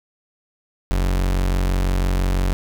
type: tone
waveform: 40% pulse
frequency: 46 Hz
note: F#1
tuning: 9 cents flat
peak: -16 dBFS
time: 0.91-2.53 s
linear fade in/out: 0 ms
effects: none